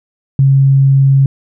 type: tone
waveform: sine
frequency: 136.3 Hz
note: C#3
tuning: 29 cents flat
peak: -5 dBFS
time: 0.39-1.26 s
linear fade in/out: 2 ms
effects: none